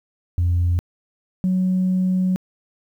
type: tone pair in turn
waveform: sine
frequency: 87.31 / 185 Hz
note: F2 / F#3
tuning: 0 / 0 cents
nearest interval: octave + minor second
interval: 1300 cents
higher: second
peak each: -14 / -15 dBFS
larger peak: first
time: 0.38-0.79 / 1.44-2.36 s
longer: second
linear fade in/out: 0 ms
effects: tanh soft clip ceiling -13 dBFS + 9-bit